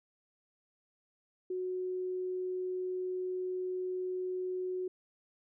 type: tone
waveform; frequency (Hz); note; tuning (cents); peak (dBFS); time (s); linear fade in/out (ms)
sine; 367.8; F#4; -10; -33; 1.5-4.88; 5
effects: none